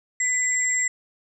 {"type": "tone pair together", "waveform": "sine", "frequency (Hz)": [2001, 7555], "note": ["B6", "A#8"], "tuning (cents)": [22, 22], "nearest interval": "octave + major seventh", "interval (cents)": 2300, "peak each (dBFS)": -23, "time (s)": [0.2, 0.88], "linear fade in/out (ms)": 5, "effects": []}